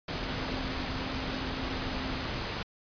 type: tone in noise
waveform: sine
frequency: 261.6 Hz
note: C4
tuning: in tune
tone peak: -39 dBFS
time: 0.2-2.27 s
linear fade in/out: 5 ms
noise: pink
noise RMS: -34 dBFS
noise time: 0.08-2.63 s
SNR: -8 dB
effects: resampled to 11025 Hz